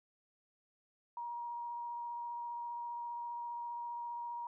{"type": "tone with vibrato", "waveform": "sine", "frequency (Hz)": 949, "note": "A#5", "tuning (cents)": 31, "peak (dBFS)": -39, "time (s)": [1.17, 4.47], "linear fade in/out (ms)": 2, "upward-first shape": "triangle", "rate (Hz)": 15, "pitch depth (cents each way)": 11, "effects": []}